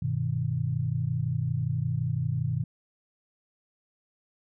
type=chord; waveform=sine; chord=G augmented; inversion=none; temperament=equal; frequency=98 / 123.47 / 155.56 Hz; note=G2 / B2 / D#3; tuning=0 / 0 / 0 cents; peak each=-33 / -28 / -30 dBFS; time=0.02-2.64 s; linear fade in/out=5 ms; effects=none